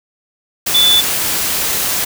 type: tone in noise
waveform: sine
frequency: 3484 Hz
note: A7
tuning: 18 cents flat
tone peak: -8 dBFS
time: 0.74-1.01 s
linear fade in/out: 10 ms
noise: white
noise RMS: -17 dBFS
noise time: 0.66-2.05 s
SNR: +6 dB
effects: none